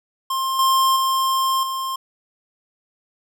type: tone with level steps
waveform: square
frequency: 1059 Hz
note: C6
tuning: 21 cents sharp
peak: -21 / -15 / -18 / -24 dBFS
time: 0.3-1.96 s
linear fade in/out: 5 ms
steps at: 0.59 / 0.96 / 1.63 s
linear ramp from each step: 2 ms
effects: none